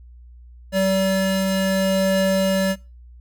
square tone pair together, 191.44 / 575 Hz, G3 / D5, -41 / -37 cents, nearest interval octave + perfect fifth, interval 1904 cents, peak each -21 dBFS, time 0.72-2.76 s, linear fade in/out 50 ms, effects noise-tail reverb RT60 0.3 s tail -22 dB re dry + added 60 Hz sine -41 dBFS peak until 3.2 s

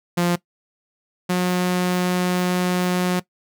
sawtooth tone pair in turn, 174.61 / 180.45 Hz, F3 / F#3, 0 / -43 cents, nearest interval minor second, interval 57 cents, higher second, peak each -13 / -14 dBFS, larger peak first, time 0.17-0.36 / 1.29-3.2 s, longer second, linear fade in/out 10 ms, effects noise-tail reverb RT60 0.1 s tail -19 dB re dry

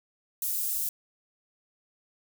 white high-pass noise, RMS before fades -30 dBFS, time 0.42-0.89 s, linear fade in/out 2 ms, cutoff 9500 Hz, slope 12 dB/octave, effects none

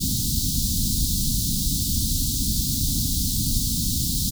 pink band-stop noise, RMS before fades -23 dBFS, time 0-4.31 s, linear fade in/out 20 ms, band 270 to 3800 Hz, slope 48 dB/octave, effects none

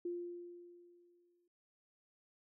sine tone with exponential decay, 349.2 Hz, F4, in tune, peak -36 dBFS, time 0.05-1.48 s, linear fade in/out 5 ms, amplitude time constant 310 ms, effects noise-tail reverb RT60 0.5 s tail -26 dB re dry

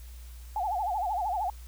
sine tone with vibrato, 784 Hz, G5, in tune, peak -27 dBFS, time 0.56-1.5 s, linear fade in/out 2 ms, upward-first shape sine, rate 13 Hz, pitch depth 190 cents each way, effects added 60 Hz sine -42 dBFS peak until 1.67 s + white hiss -56 dBFS RMS until 1.67 s

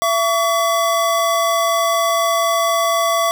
square tone pair together, 672 / 1134.7 Hz, E5 / C#6, +33 / +40 cents, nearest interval major sixth, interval 907 cents, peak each -18 dBFS, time 0.02-3.31 s, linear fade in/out 0 ms, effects none

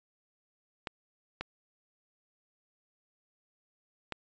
clicks, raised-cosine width 0.3 ms, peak -19 dBFS, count 3, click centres 0.872 / 1.41 / 4.123 s, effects resampled to 16000 Hz

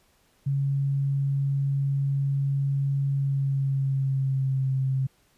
sine tone with pitch glide, 138.59 to 132.94 Hz, C#3 to C3, 0 to +28 cents, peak -22 dBFS, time 0.46-5.07 s, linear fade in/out 10 ms, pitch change -72 cents, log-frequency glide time 3.13-4.69 s, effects pink hiss -64 dBFS RMS until 5.37 s + resampled to 32000 Hz

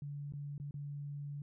sine tone with dropouts, 143.8 Hz, D3, 36 cents flat, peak -40 dBFS, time 0.02-1.42 s, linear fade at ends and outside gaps 2 ms, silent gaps 0.323-0.336 / 0.58-0.599 / 0.71-0.741 s, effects none

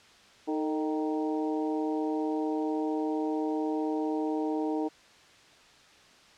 harmonic tone with a mistuned harmonic, 155.56 Hz, D#3, in tune, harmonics 2 / 3 / 4 / 5 / 6, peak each -29 / -34 / -40 / -38 / -41 dBFS, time 0.47-4.89 s, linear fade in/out 20 ms, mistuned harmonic 3, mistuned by -59 cents, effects white hiss -56 dBFS RMS until 6.37 s + low-pass 5000 Hz 12 dB/octave

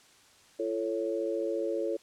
sine chord, F augmented, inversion none, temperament equal with one note detuned, 340.3 / 440 / 554.4 Hz, F4 / A4 / C#5, -45 / 0 / 0 cents, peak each -33 dBFS, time 0.59-1.97 s, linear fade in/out 10 ms, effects white hiss -59 dBFS RMS until 2.02 s + low-pass 8000 Hz 12 dB/octave

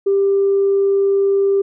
sine tone, 395 Hz, G4, 13 cents sharp, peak -11 dBFS, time 0.06-1.62 s, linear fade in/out 10 ms, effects tanh soft clip ceiling -7 dBFS

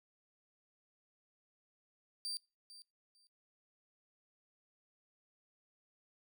35% pulse tone with echo, 4685 Hz, D8, 5 cents flat, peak -37 dBFS, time 2.25-2.37 s, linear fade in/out 0 ms, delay 450 ms, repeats 2, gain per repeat -15 dB, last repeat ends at 3.27 s, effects noise-tail reverb RT60 0.3 s tail -25 dB re dry

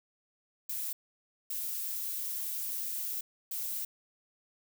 violet noise bursts at uneven times, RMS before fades -36 dBFS, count 3, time 0.69-0.93 / 1.5-3.21 / 3.51-3.85 s, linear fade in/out 5 ms, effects none

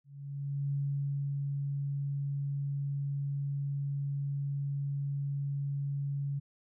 sine tone with ADSR envelope, 140.6 Hz, C#3, 25 cents sharp, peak -29 dBFS, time 0.04-6.4 s, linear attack 680 ms, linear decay 620 ms, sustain -2 dB, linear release 18 ms, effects none

